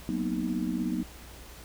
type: chord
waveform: sine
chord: B major seventh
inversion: second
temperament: equal with one note detuned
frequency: 185 / 233.1 / 249.7 / 311.1 Hz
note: F#3 / A#3 / B3 / D#4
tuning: 0 / 0 / +19 / 0 cents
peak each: -33 dBFS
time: 0.09-1.03 s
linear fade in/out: 0 ms
effects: added 60 Hz sine -48 dBFS peak until 1.64 s + pink hiss -49 dBFS RMS until 1.64 s